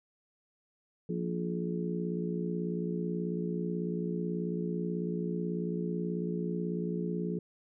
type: harmonic tone with a mistuned harmonic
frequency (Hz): 58.27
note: A#1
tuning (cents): 0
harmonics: 3 / 4 / 5 / 6 / 7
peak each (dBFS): -33 / -40 / -43 / -40 / -38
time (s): 1.09-7.39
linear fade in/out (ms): 5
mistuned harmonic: 7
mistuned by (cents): +73
effects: none